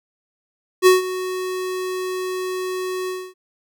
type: tone with ADSR envelope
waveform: square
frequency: 370 Hz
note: F#4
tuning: in tune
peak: -8 dBFS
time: 0.82-3.34 s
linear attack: 45 ms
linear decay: 150 ms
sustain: -16 dB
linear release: 260 ms
effects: none